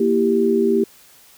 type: chord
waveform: sine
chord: E diminished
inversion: second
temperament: equal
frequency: 233.1 / 329.6 / 392 Hz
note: Bb3 / E4 / G4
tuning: 0 / 0 / 0 cents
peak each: -19 / -22 / -16 dBFS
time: 0-0.84 s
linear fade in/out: 5 ms
effects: white hiss -49 dBFS RMS until 1.37 s